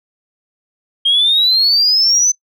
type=exponential sweep; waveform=sine; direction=up; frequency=3201 to 6150 Hz; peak=-8 dBFS; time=1.05-2.32 s; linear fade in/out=10 ms; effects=noise-tail reverb RT60 0.1 s tail -24 dB re dry + tanh soft clip ceiling -5 dBFS